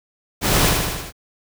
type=noise with echo; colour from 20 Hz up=pink; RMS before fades=-18 dBFS; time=0.41-0.73 s; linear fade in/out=50 ms; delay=79 ms; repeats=5; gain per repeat=-3 dB; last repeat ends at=1.125 s; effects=none